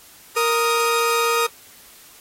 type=tone pair together; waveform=sawtooth; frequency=466.2 / 1244.6 Hz; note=A#4 / D#6; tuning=0 / 0 cents; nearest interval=octave + perfect fourth; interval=1700 cents; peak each=-16 dBFS; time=0.36-1.47 s; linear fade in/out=10 ms; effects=white hiss -47 dBFS RMS until 2.2 s + AAC 48 kbps